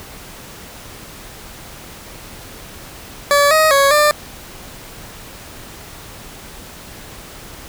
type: tone with pitch steps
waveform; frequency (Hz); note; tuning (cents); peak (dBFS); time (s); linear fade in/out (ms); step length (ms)
20% pulse; 573 / 628 / 555 / 596; D5 / D#5 / C#5 / D5; -43 / +16 / +2 / +25; -5; 3.31-4.11; 0; 200
effects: pink hiss -36 dBFS RMS until 7.68 s